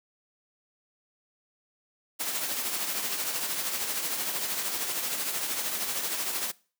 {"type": "noise with tremolo", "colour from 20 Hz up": "white", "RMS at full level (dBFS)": -29, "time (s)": [2.19, 6.52], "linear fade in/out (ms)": 20, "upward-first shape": "triangle", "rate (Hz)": 13, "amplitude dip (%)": 50, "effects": ["noise-tail reverb RT60 0.4 s tail -22 dB re dry", "high-pass 200 Hz 12 dB/octave"]}